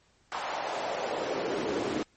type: noise with high-pass filter sweep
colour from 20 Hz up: brown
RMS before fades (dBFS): -32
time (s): 0.32-2.03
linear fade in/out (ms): 0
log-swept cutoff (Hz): 880 to 300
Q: 2.3
effects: pink hiss -66 dBFS RMS until 2.16 s + MP3 32 kbps